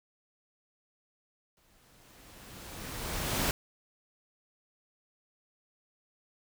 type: noise with exponential growth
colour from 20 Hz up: pink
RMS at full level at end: -28 dBFS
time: 1.57-3.51 s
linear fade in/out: 1 ms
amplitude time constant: 420 ms
effects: none